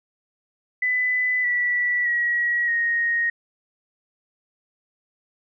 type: tone with pitch steps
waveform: sine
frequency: 2000 / 1955.4 / 1911.9 / 1869.3 Hz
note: B6 / B6 / A#6 / A#6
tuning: +21 / -18 / +43 / +4 cents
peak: -19 dBFS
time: 0.82-3.3 s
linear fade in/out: 5 ms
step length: 620 ms
effects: none